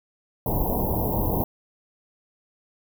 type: band-stop noise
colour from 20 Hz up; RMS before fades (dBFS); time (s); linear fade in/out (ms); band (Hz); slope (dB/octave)
pink; -24; 0.46-1.44; 2; 1000 to 12000; 96
effects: none